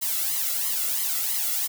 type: noise with flanger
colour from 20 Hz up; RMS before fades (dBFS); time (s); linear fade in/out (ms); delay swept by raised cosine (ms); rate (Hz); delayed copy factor
blue; -26; 0.01-1.68; 20; 0.97 to 1.5; 3; +1
effects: none